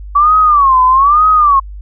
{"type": "tone with vibrato", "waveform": "sine", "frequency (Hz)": 1133, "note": "C#6", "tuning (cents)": 37, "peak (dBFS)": -5, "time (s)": [0.15, 1.6], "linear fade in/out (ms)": 10, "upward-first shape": "sine", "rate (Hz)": 1.1, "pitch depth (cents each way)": 190, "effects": ["added 50 Hz sine -25 dBFS peak until 1.81 s"]}